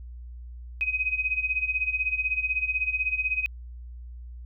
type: tone with tremolo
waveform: sine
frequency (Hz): 2519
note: D#7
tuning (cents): +21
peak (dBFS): -21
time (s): 0.81-3.46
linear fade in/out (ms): 0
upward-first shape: sine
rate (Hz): 16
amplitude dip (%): 80
effects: added 60 Hz sine -38 dBFS peak until 4.45 s

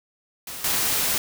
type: noise with level steps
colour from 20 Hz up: white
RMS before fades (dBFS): -35 / -23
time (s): 0.47-1.18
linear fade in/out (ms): 2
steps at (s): 0.64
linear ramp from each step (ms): 5
effects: none

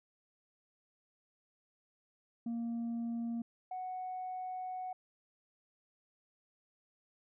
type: tone pair in turn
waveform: sine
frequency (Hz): 233.1 / 740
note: A#3 / F#5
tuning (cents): 0 / 0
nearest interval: octave + minor sixth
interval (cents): 2000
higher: second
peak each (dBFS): -32 / -37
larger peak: first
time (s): 2.46-3.42 / 3.71-4.93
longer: second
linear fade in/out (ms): 5
effects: tanh soft clip ceiling -34 dBFS

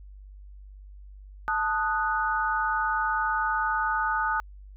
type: chord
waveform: sine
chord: D# diminished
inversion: second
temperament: equal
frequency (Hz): 880 / 1244.5 / 1480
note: A5 / D#6 / F#6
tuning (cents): 0 / 0 / 0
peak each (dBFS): -28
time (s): 1.48-4.4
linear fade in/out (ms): 0
effects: added 49 Hz sine -43 dBFS peak until 4.76 s

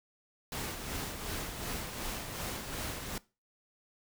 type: noise with tremolo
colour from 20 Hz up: pink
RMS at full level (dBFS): -37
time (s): 0.52-3.18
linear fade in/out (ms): 2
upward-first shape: sine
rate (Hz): 2.7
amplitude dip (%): 45
effects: noise-tail reverb RT60 0.3 s tail -21 dB re dry

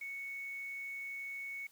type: tone with quantisation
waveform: sine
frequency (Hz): 2217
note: C#7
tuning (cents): 0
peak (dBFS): -40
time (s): 0.01-1.67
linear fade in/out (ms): 5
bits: 10
effects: white hiss -66 dBFS RMS until 1.71 s

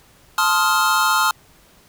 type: chord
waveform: square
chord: F dominant seventh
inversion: first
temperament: just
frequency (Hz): 873.1 / 1047.7 / 1257.2 / 1396.9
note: A5 / C6 / Eb6 / F6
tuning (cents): -14 / +2 / +18 / 0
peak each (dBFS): -23 / -22 / -21 / -20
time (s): 0.38-1.31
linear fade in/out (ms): 2
effects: pink hiss -52 dBFS RMS until 1.88 s

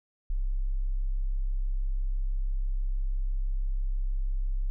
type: tone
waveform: sine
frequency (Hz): 33.05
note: C1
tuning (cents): +18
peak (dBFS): -25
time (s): 0.3-4.7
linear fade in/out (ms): 0
effects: none

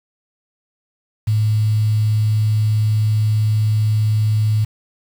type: tone with quantisation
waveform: sine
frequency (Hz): 107.7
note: A2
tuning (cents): -37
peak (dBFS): -13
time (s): 1.27-4.65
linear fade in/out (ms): 10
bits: 6
effects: none

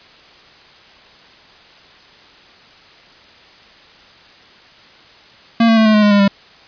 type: tone with pitch steps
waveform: square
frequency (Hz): 230 / 225.3 / 220.6 / 216.1 / 211.6 / 207.3 / 203 / 198.84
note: A#3 / A3 / A3 / A3 / G#3 / G#3 / G#3 / G3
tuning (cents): -23 / +41 / +5 / -31 / +33 / -3 / -39 / +25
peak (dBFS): -9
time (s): 5.6-6.28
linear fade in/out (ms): 5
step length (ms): 85
effects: white hiss -44 dBFS RMS until 6.67 s + resampled to 11025 Hz

